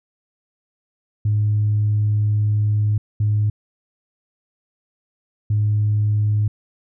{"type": "tone bursts at uneven times", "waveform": "sine", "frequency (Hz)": 105.3, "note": "G#2", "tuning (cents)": 24, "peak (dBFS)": -14, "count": 3, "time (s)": [[1.25, 2.98], [3.2, 3.5], [5.5, 6.48]], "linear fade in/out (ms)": 5, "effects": ["tanh soft clip ceiling -11 dBFS"]}